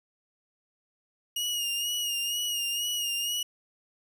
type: tone with vibrato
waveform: sawtooth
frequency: 2863 Hz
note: F7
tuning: 42 cents sharp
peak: -25 dBFS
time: 1.36-3.43 s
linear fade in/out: 5 ms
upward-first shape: sine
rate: 2.1 Hz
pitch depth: 43 cents each way
effects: none